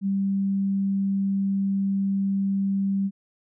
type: tone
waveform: sine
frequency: 196 Hz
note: G3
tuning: in tune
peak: -21 dBFS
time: 0.01-3.11 s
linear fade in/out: 50 ms
effects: none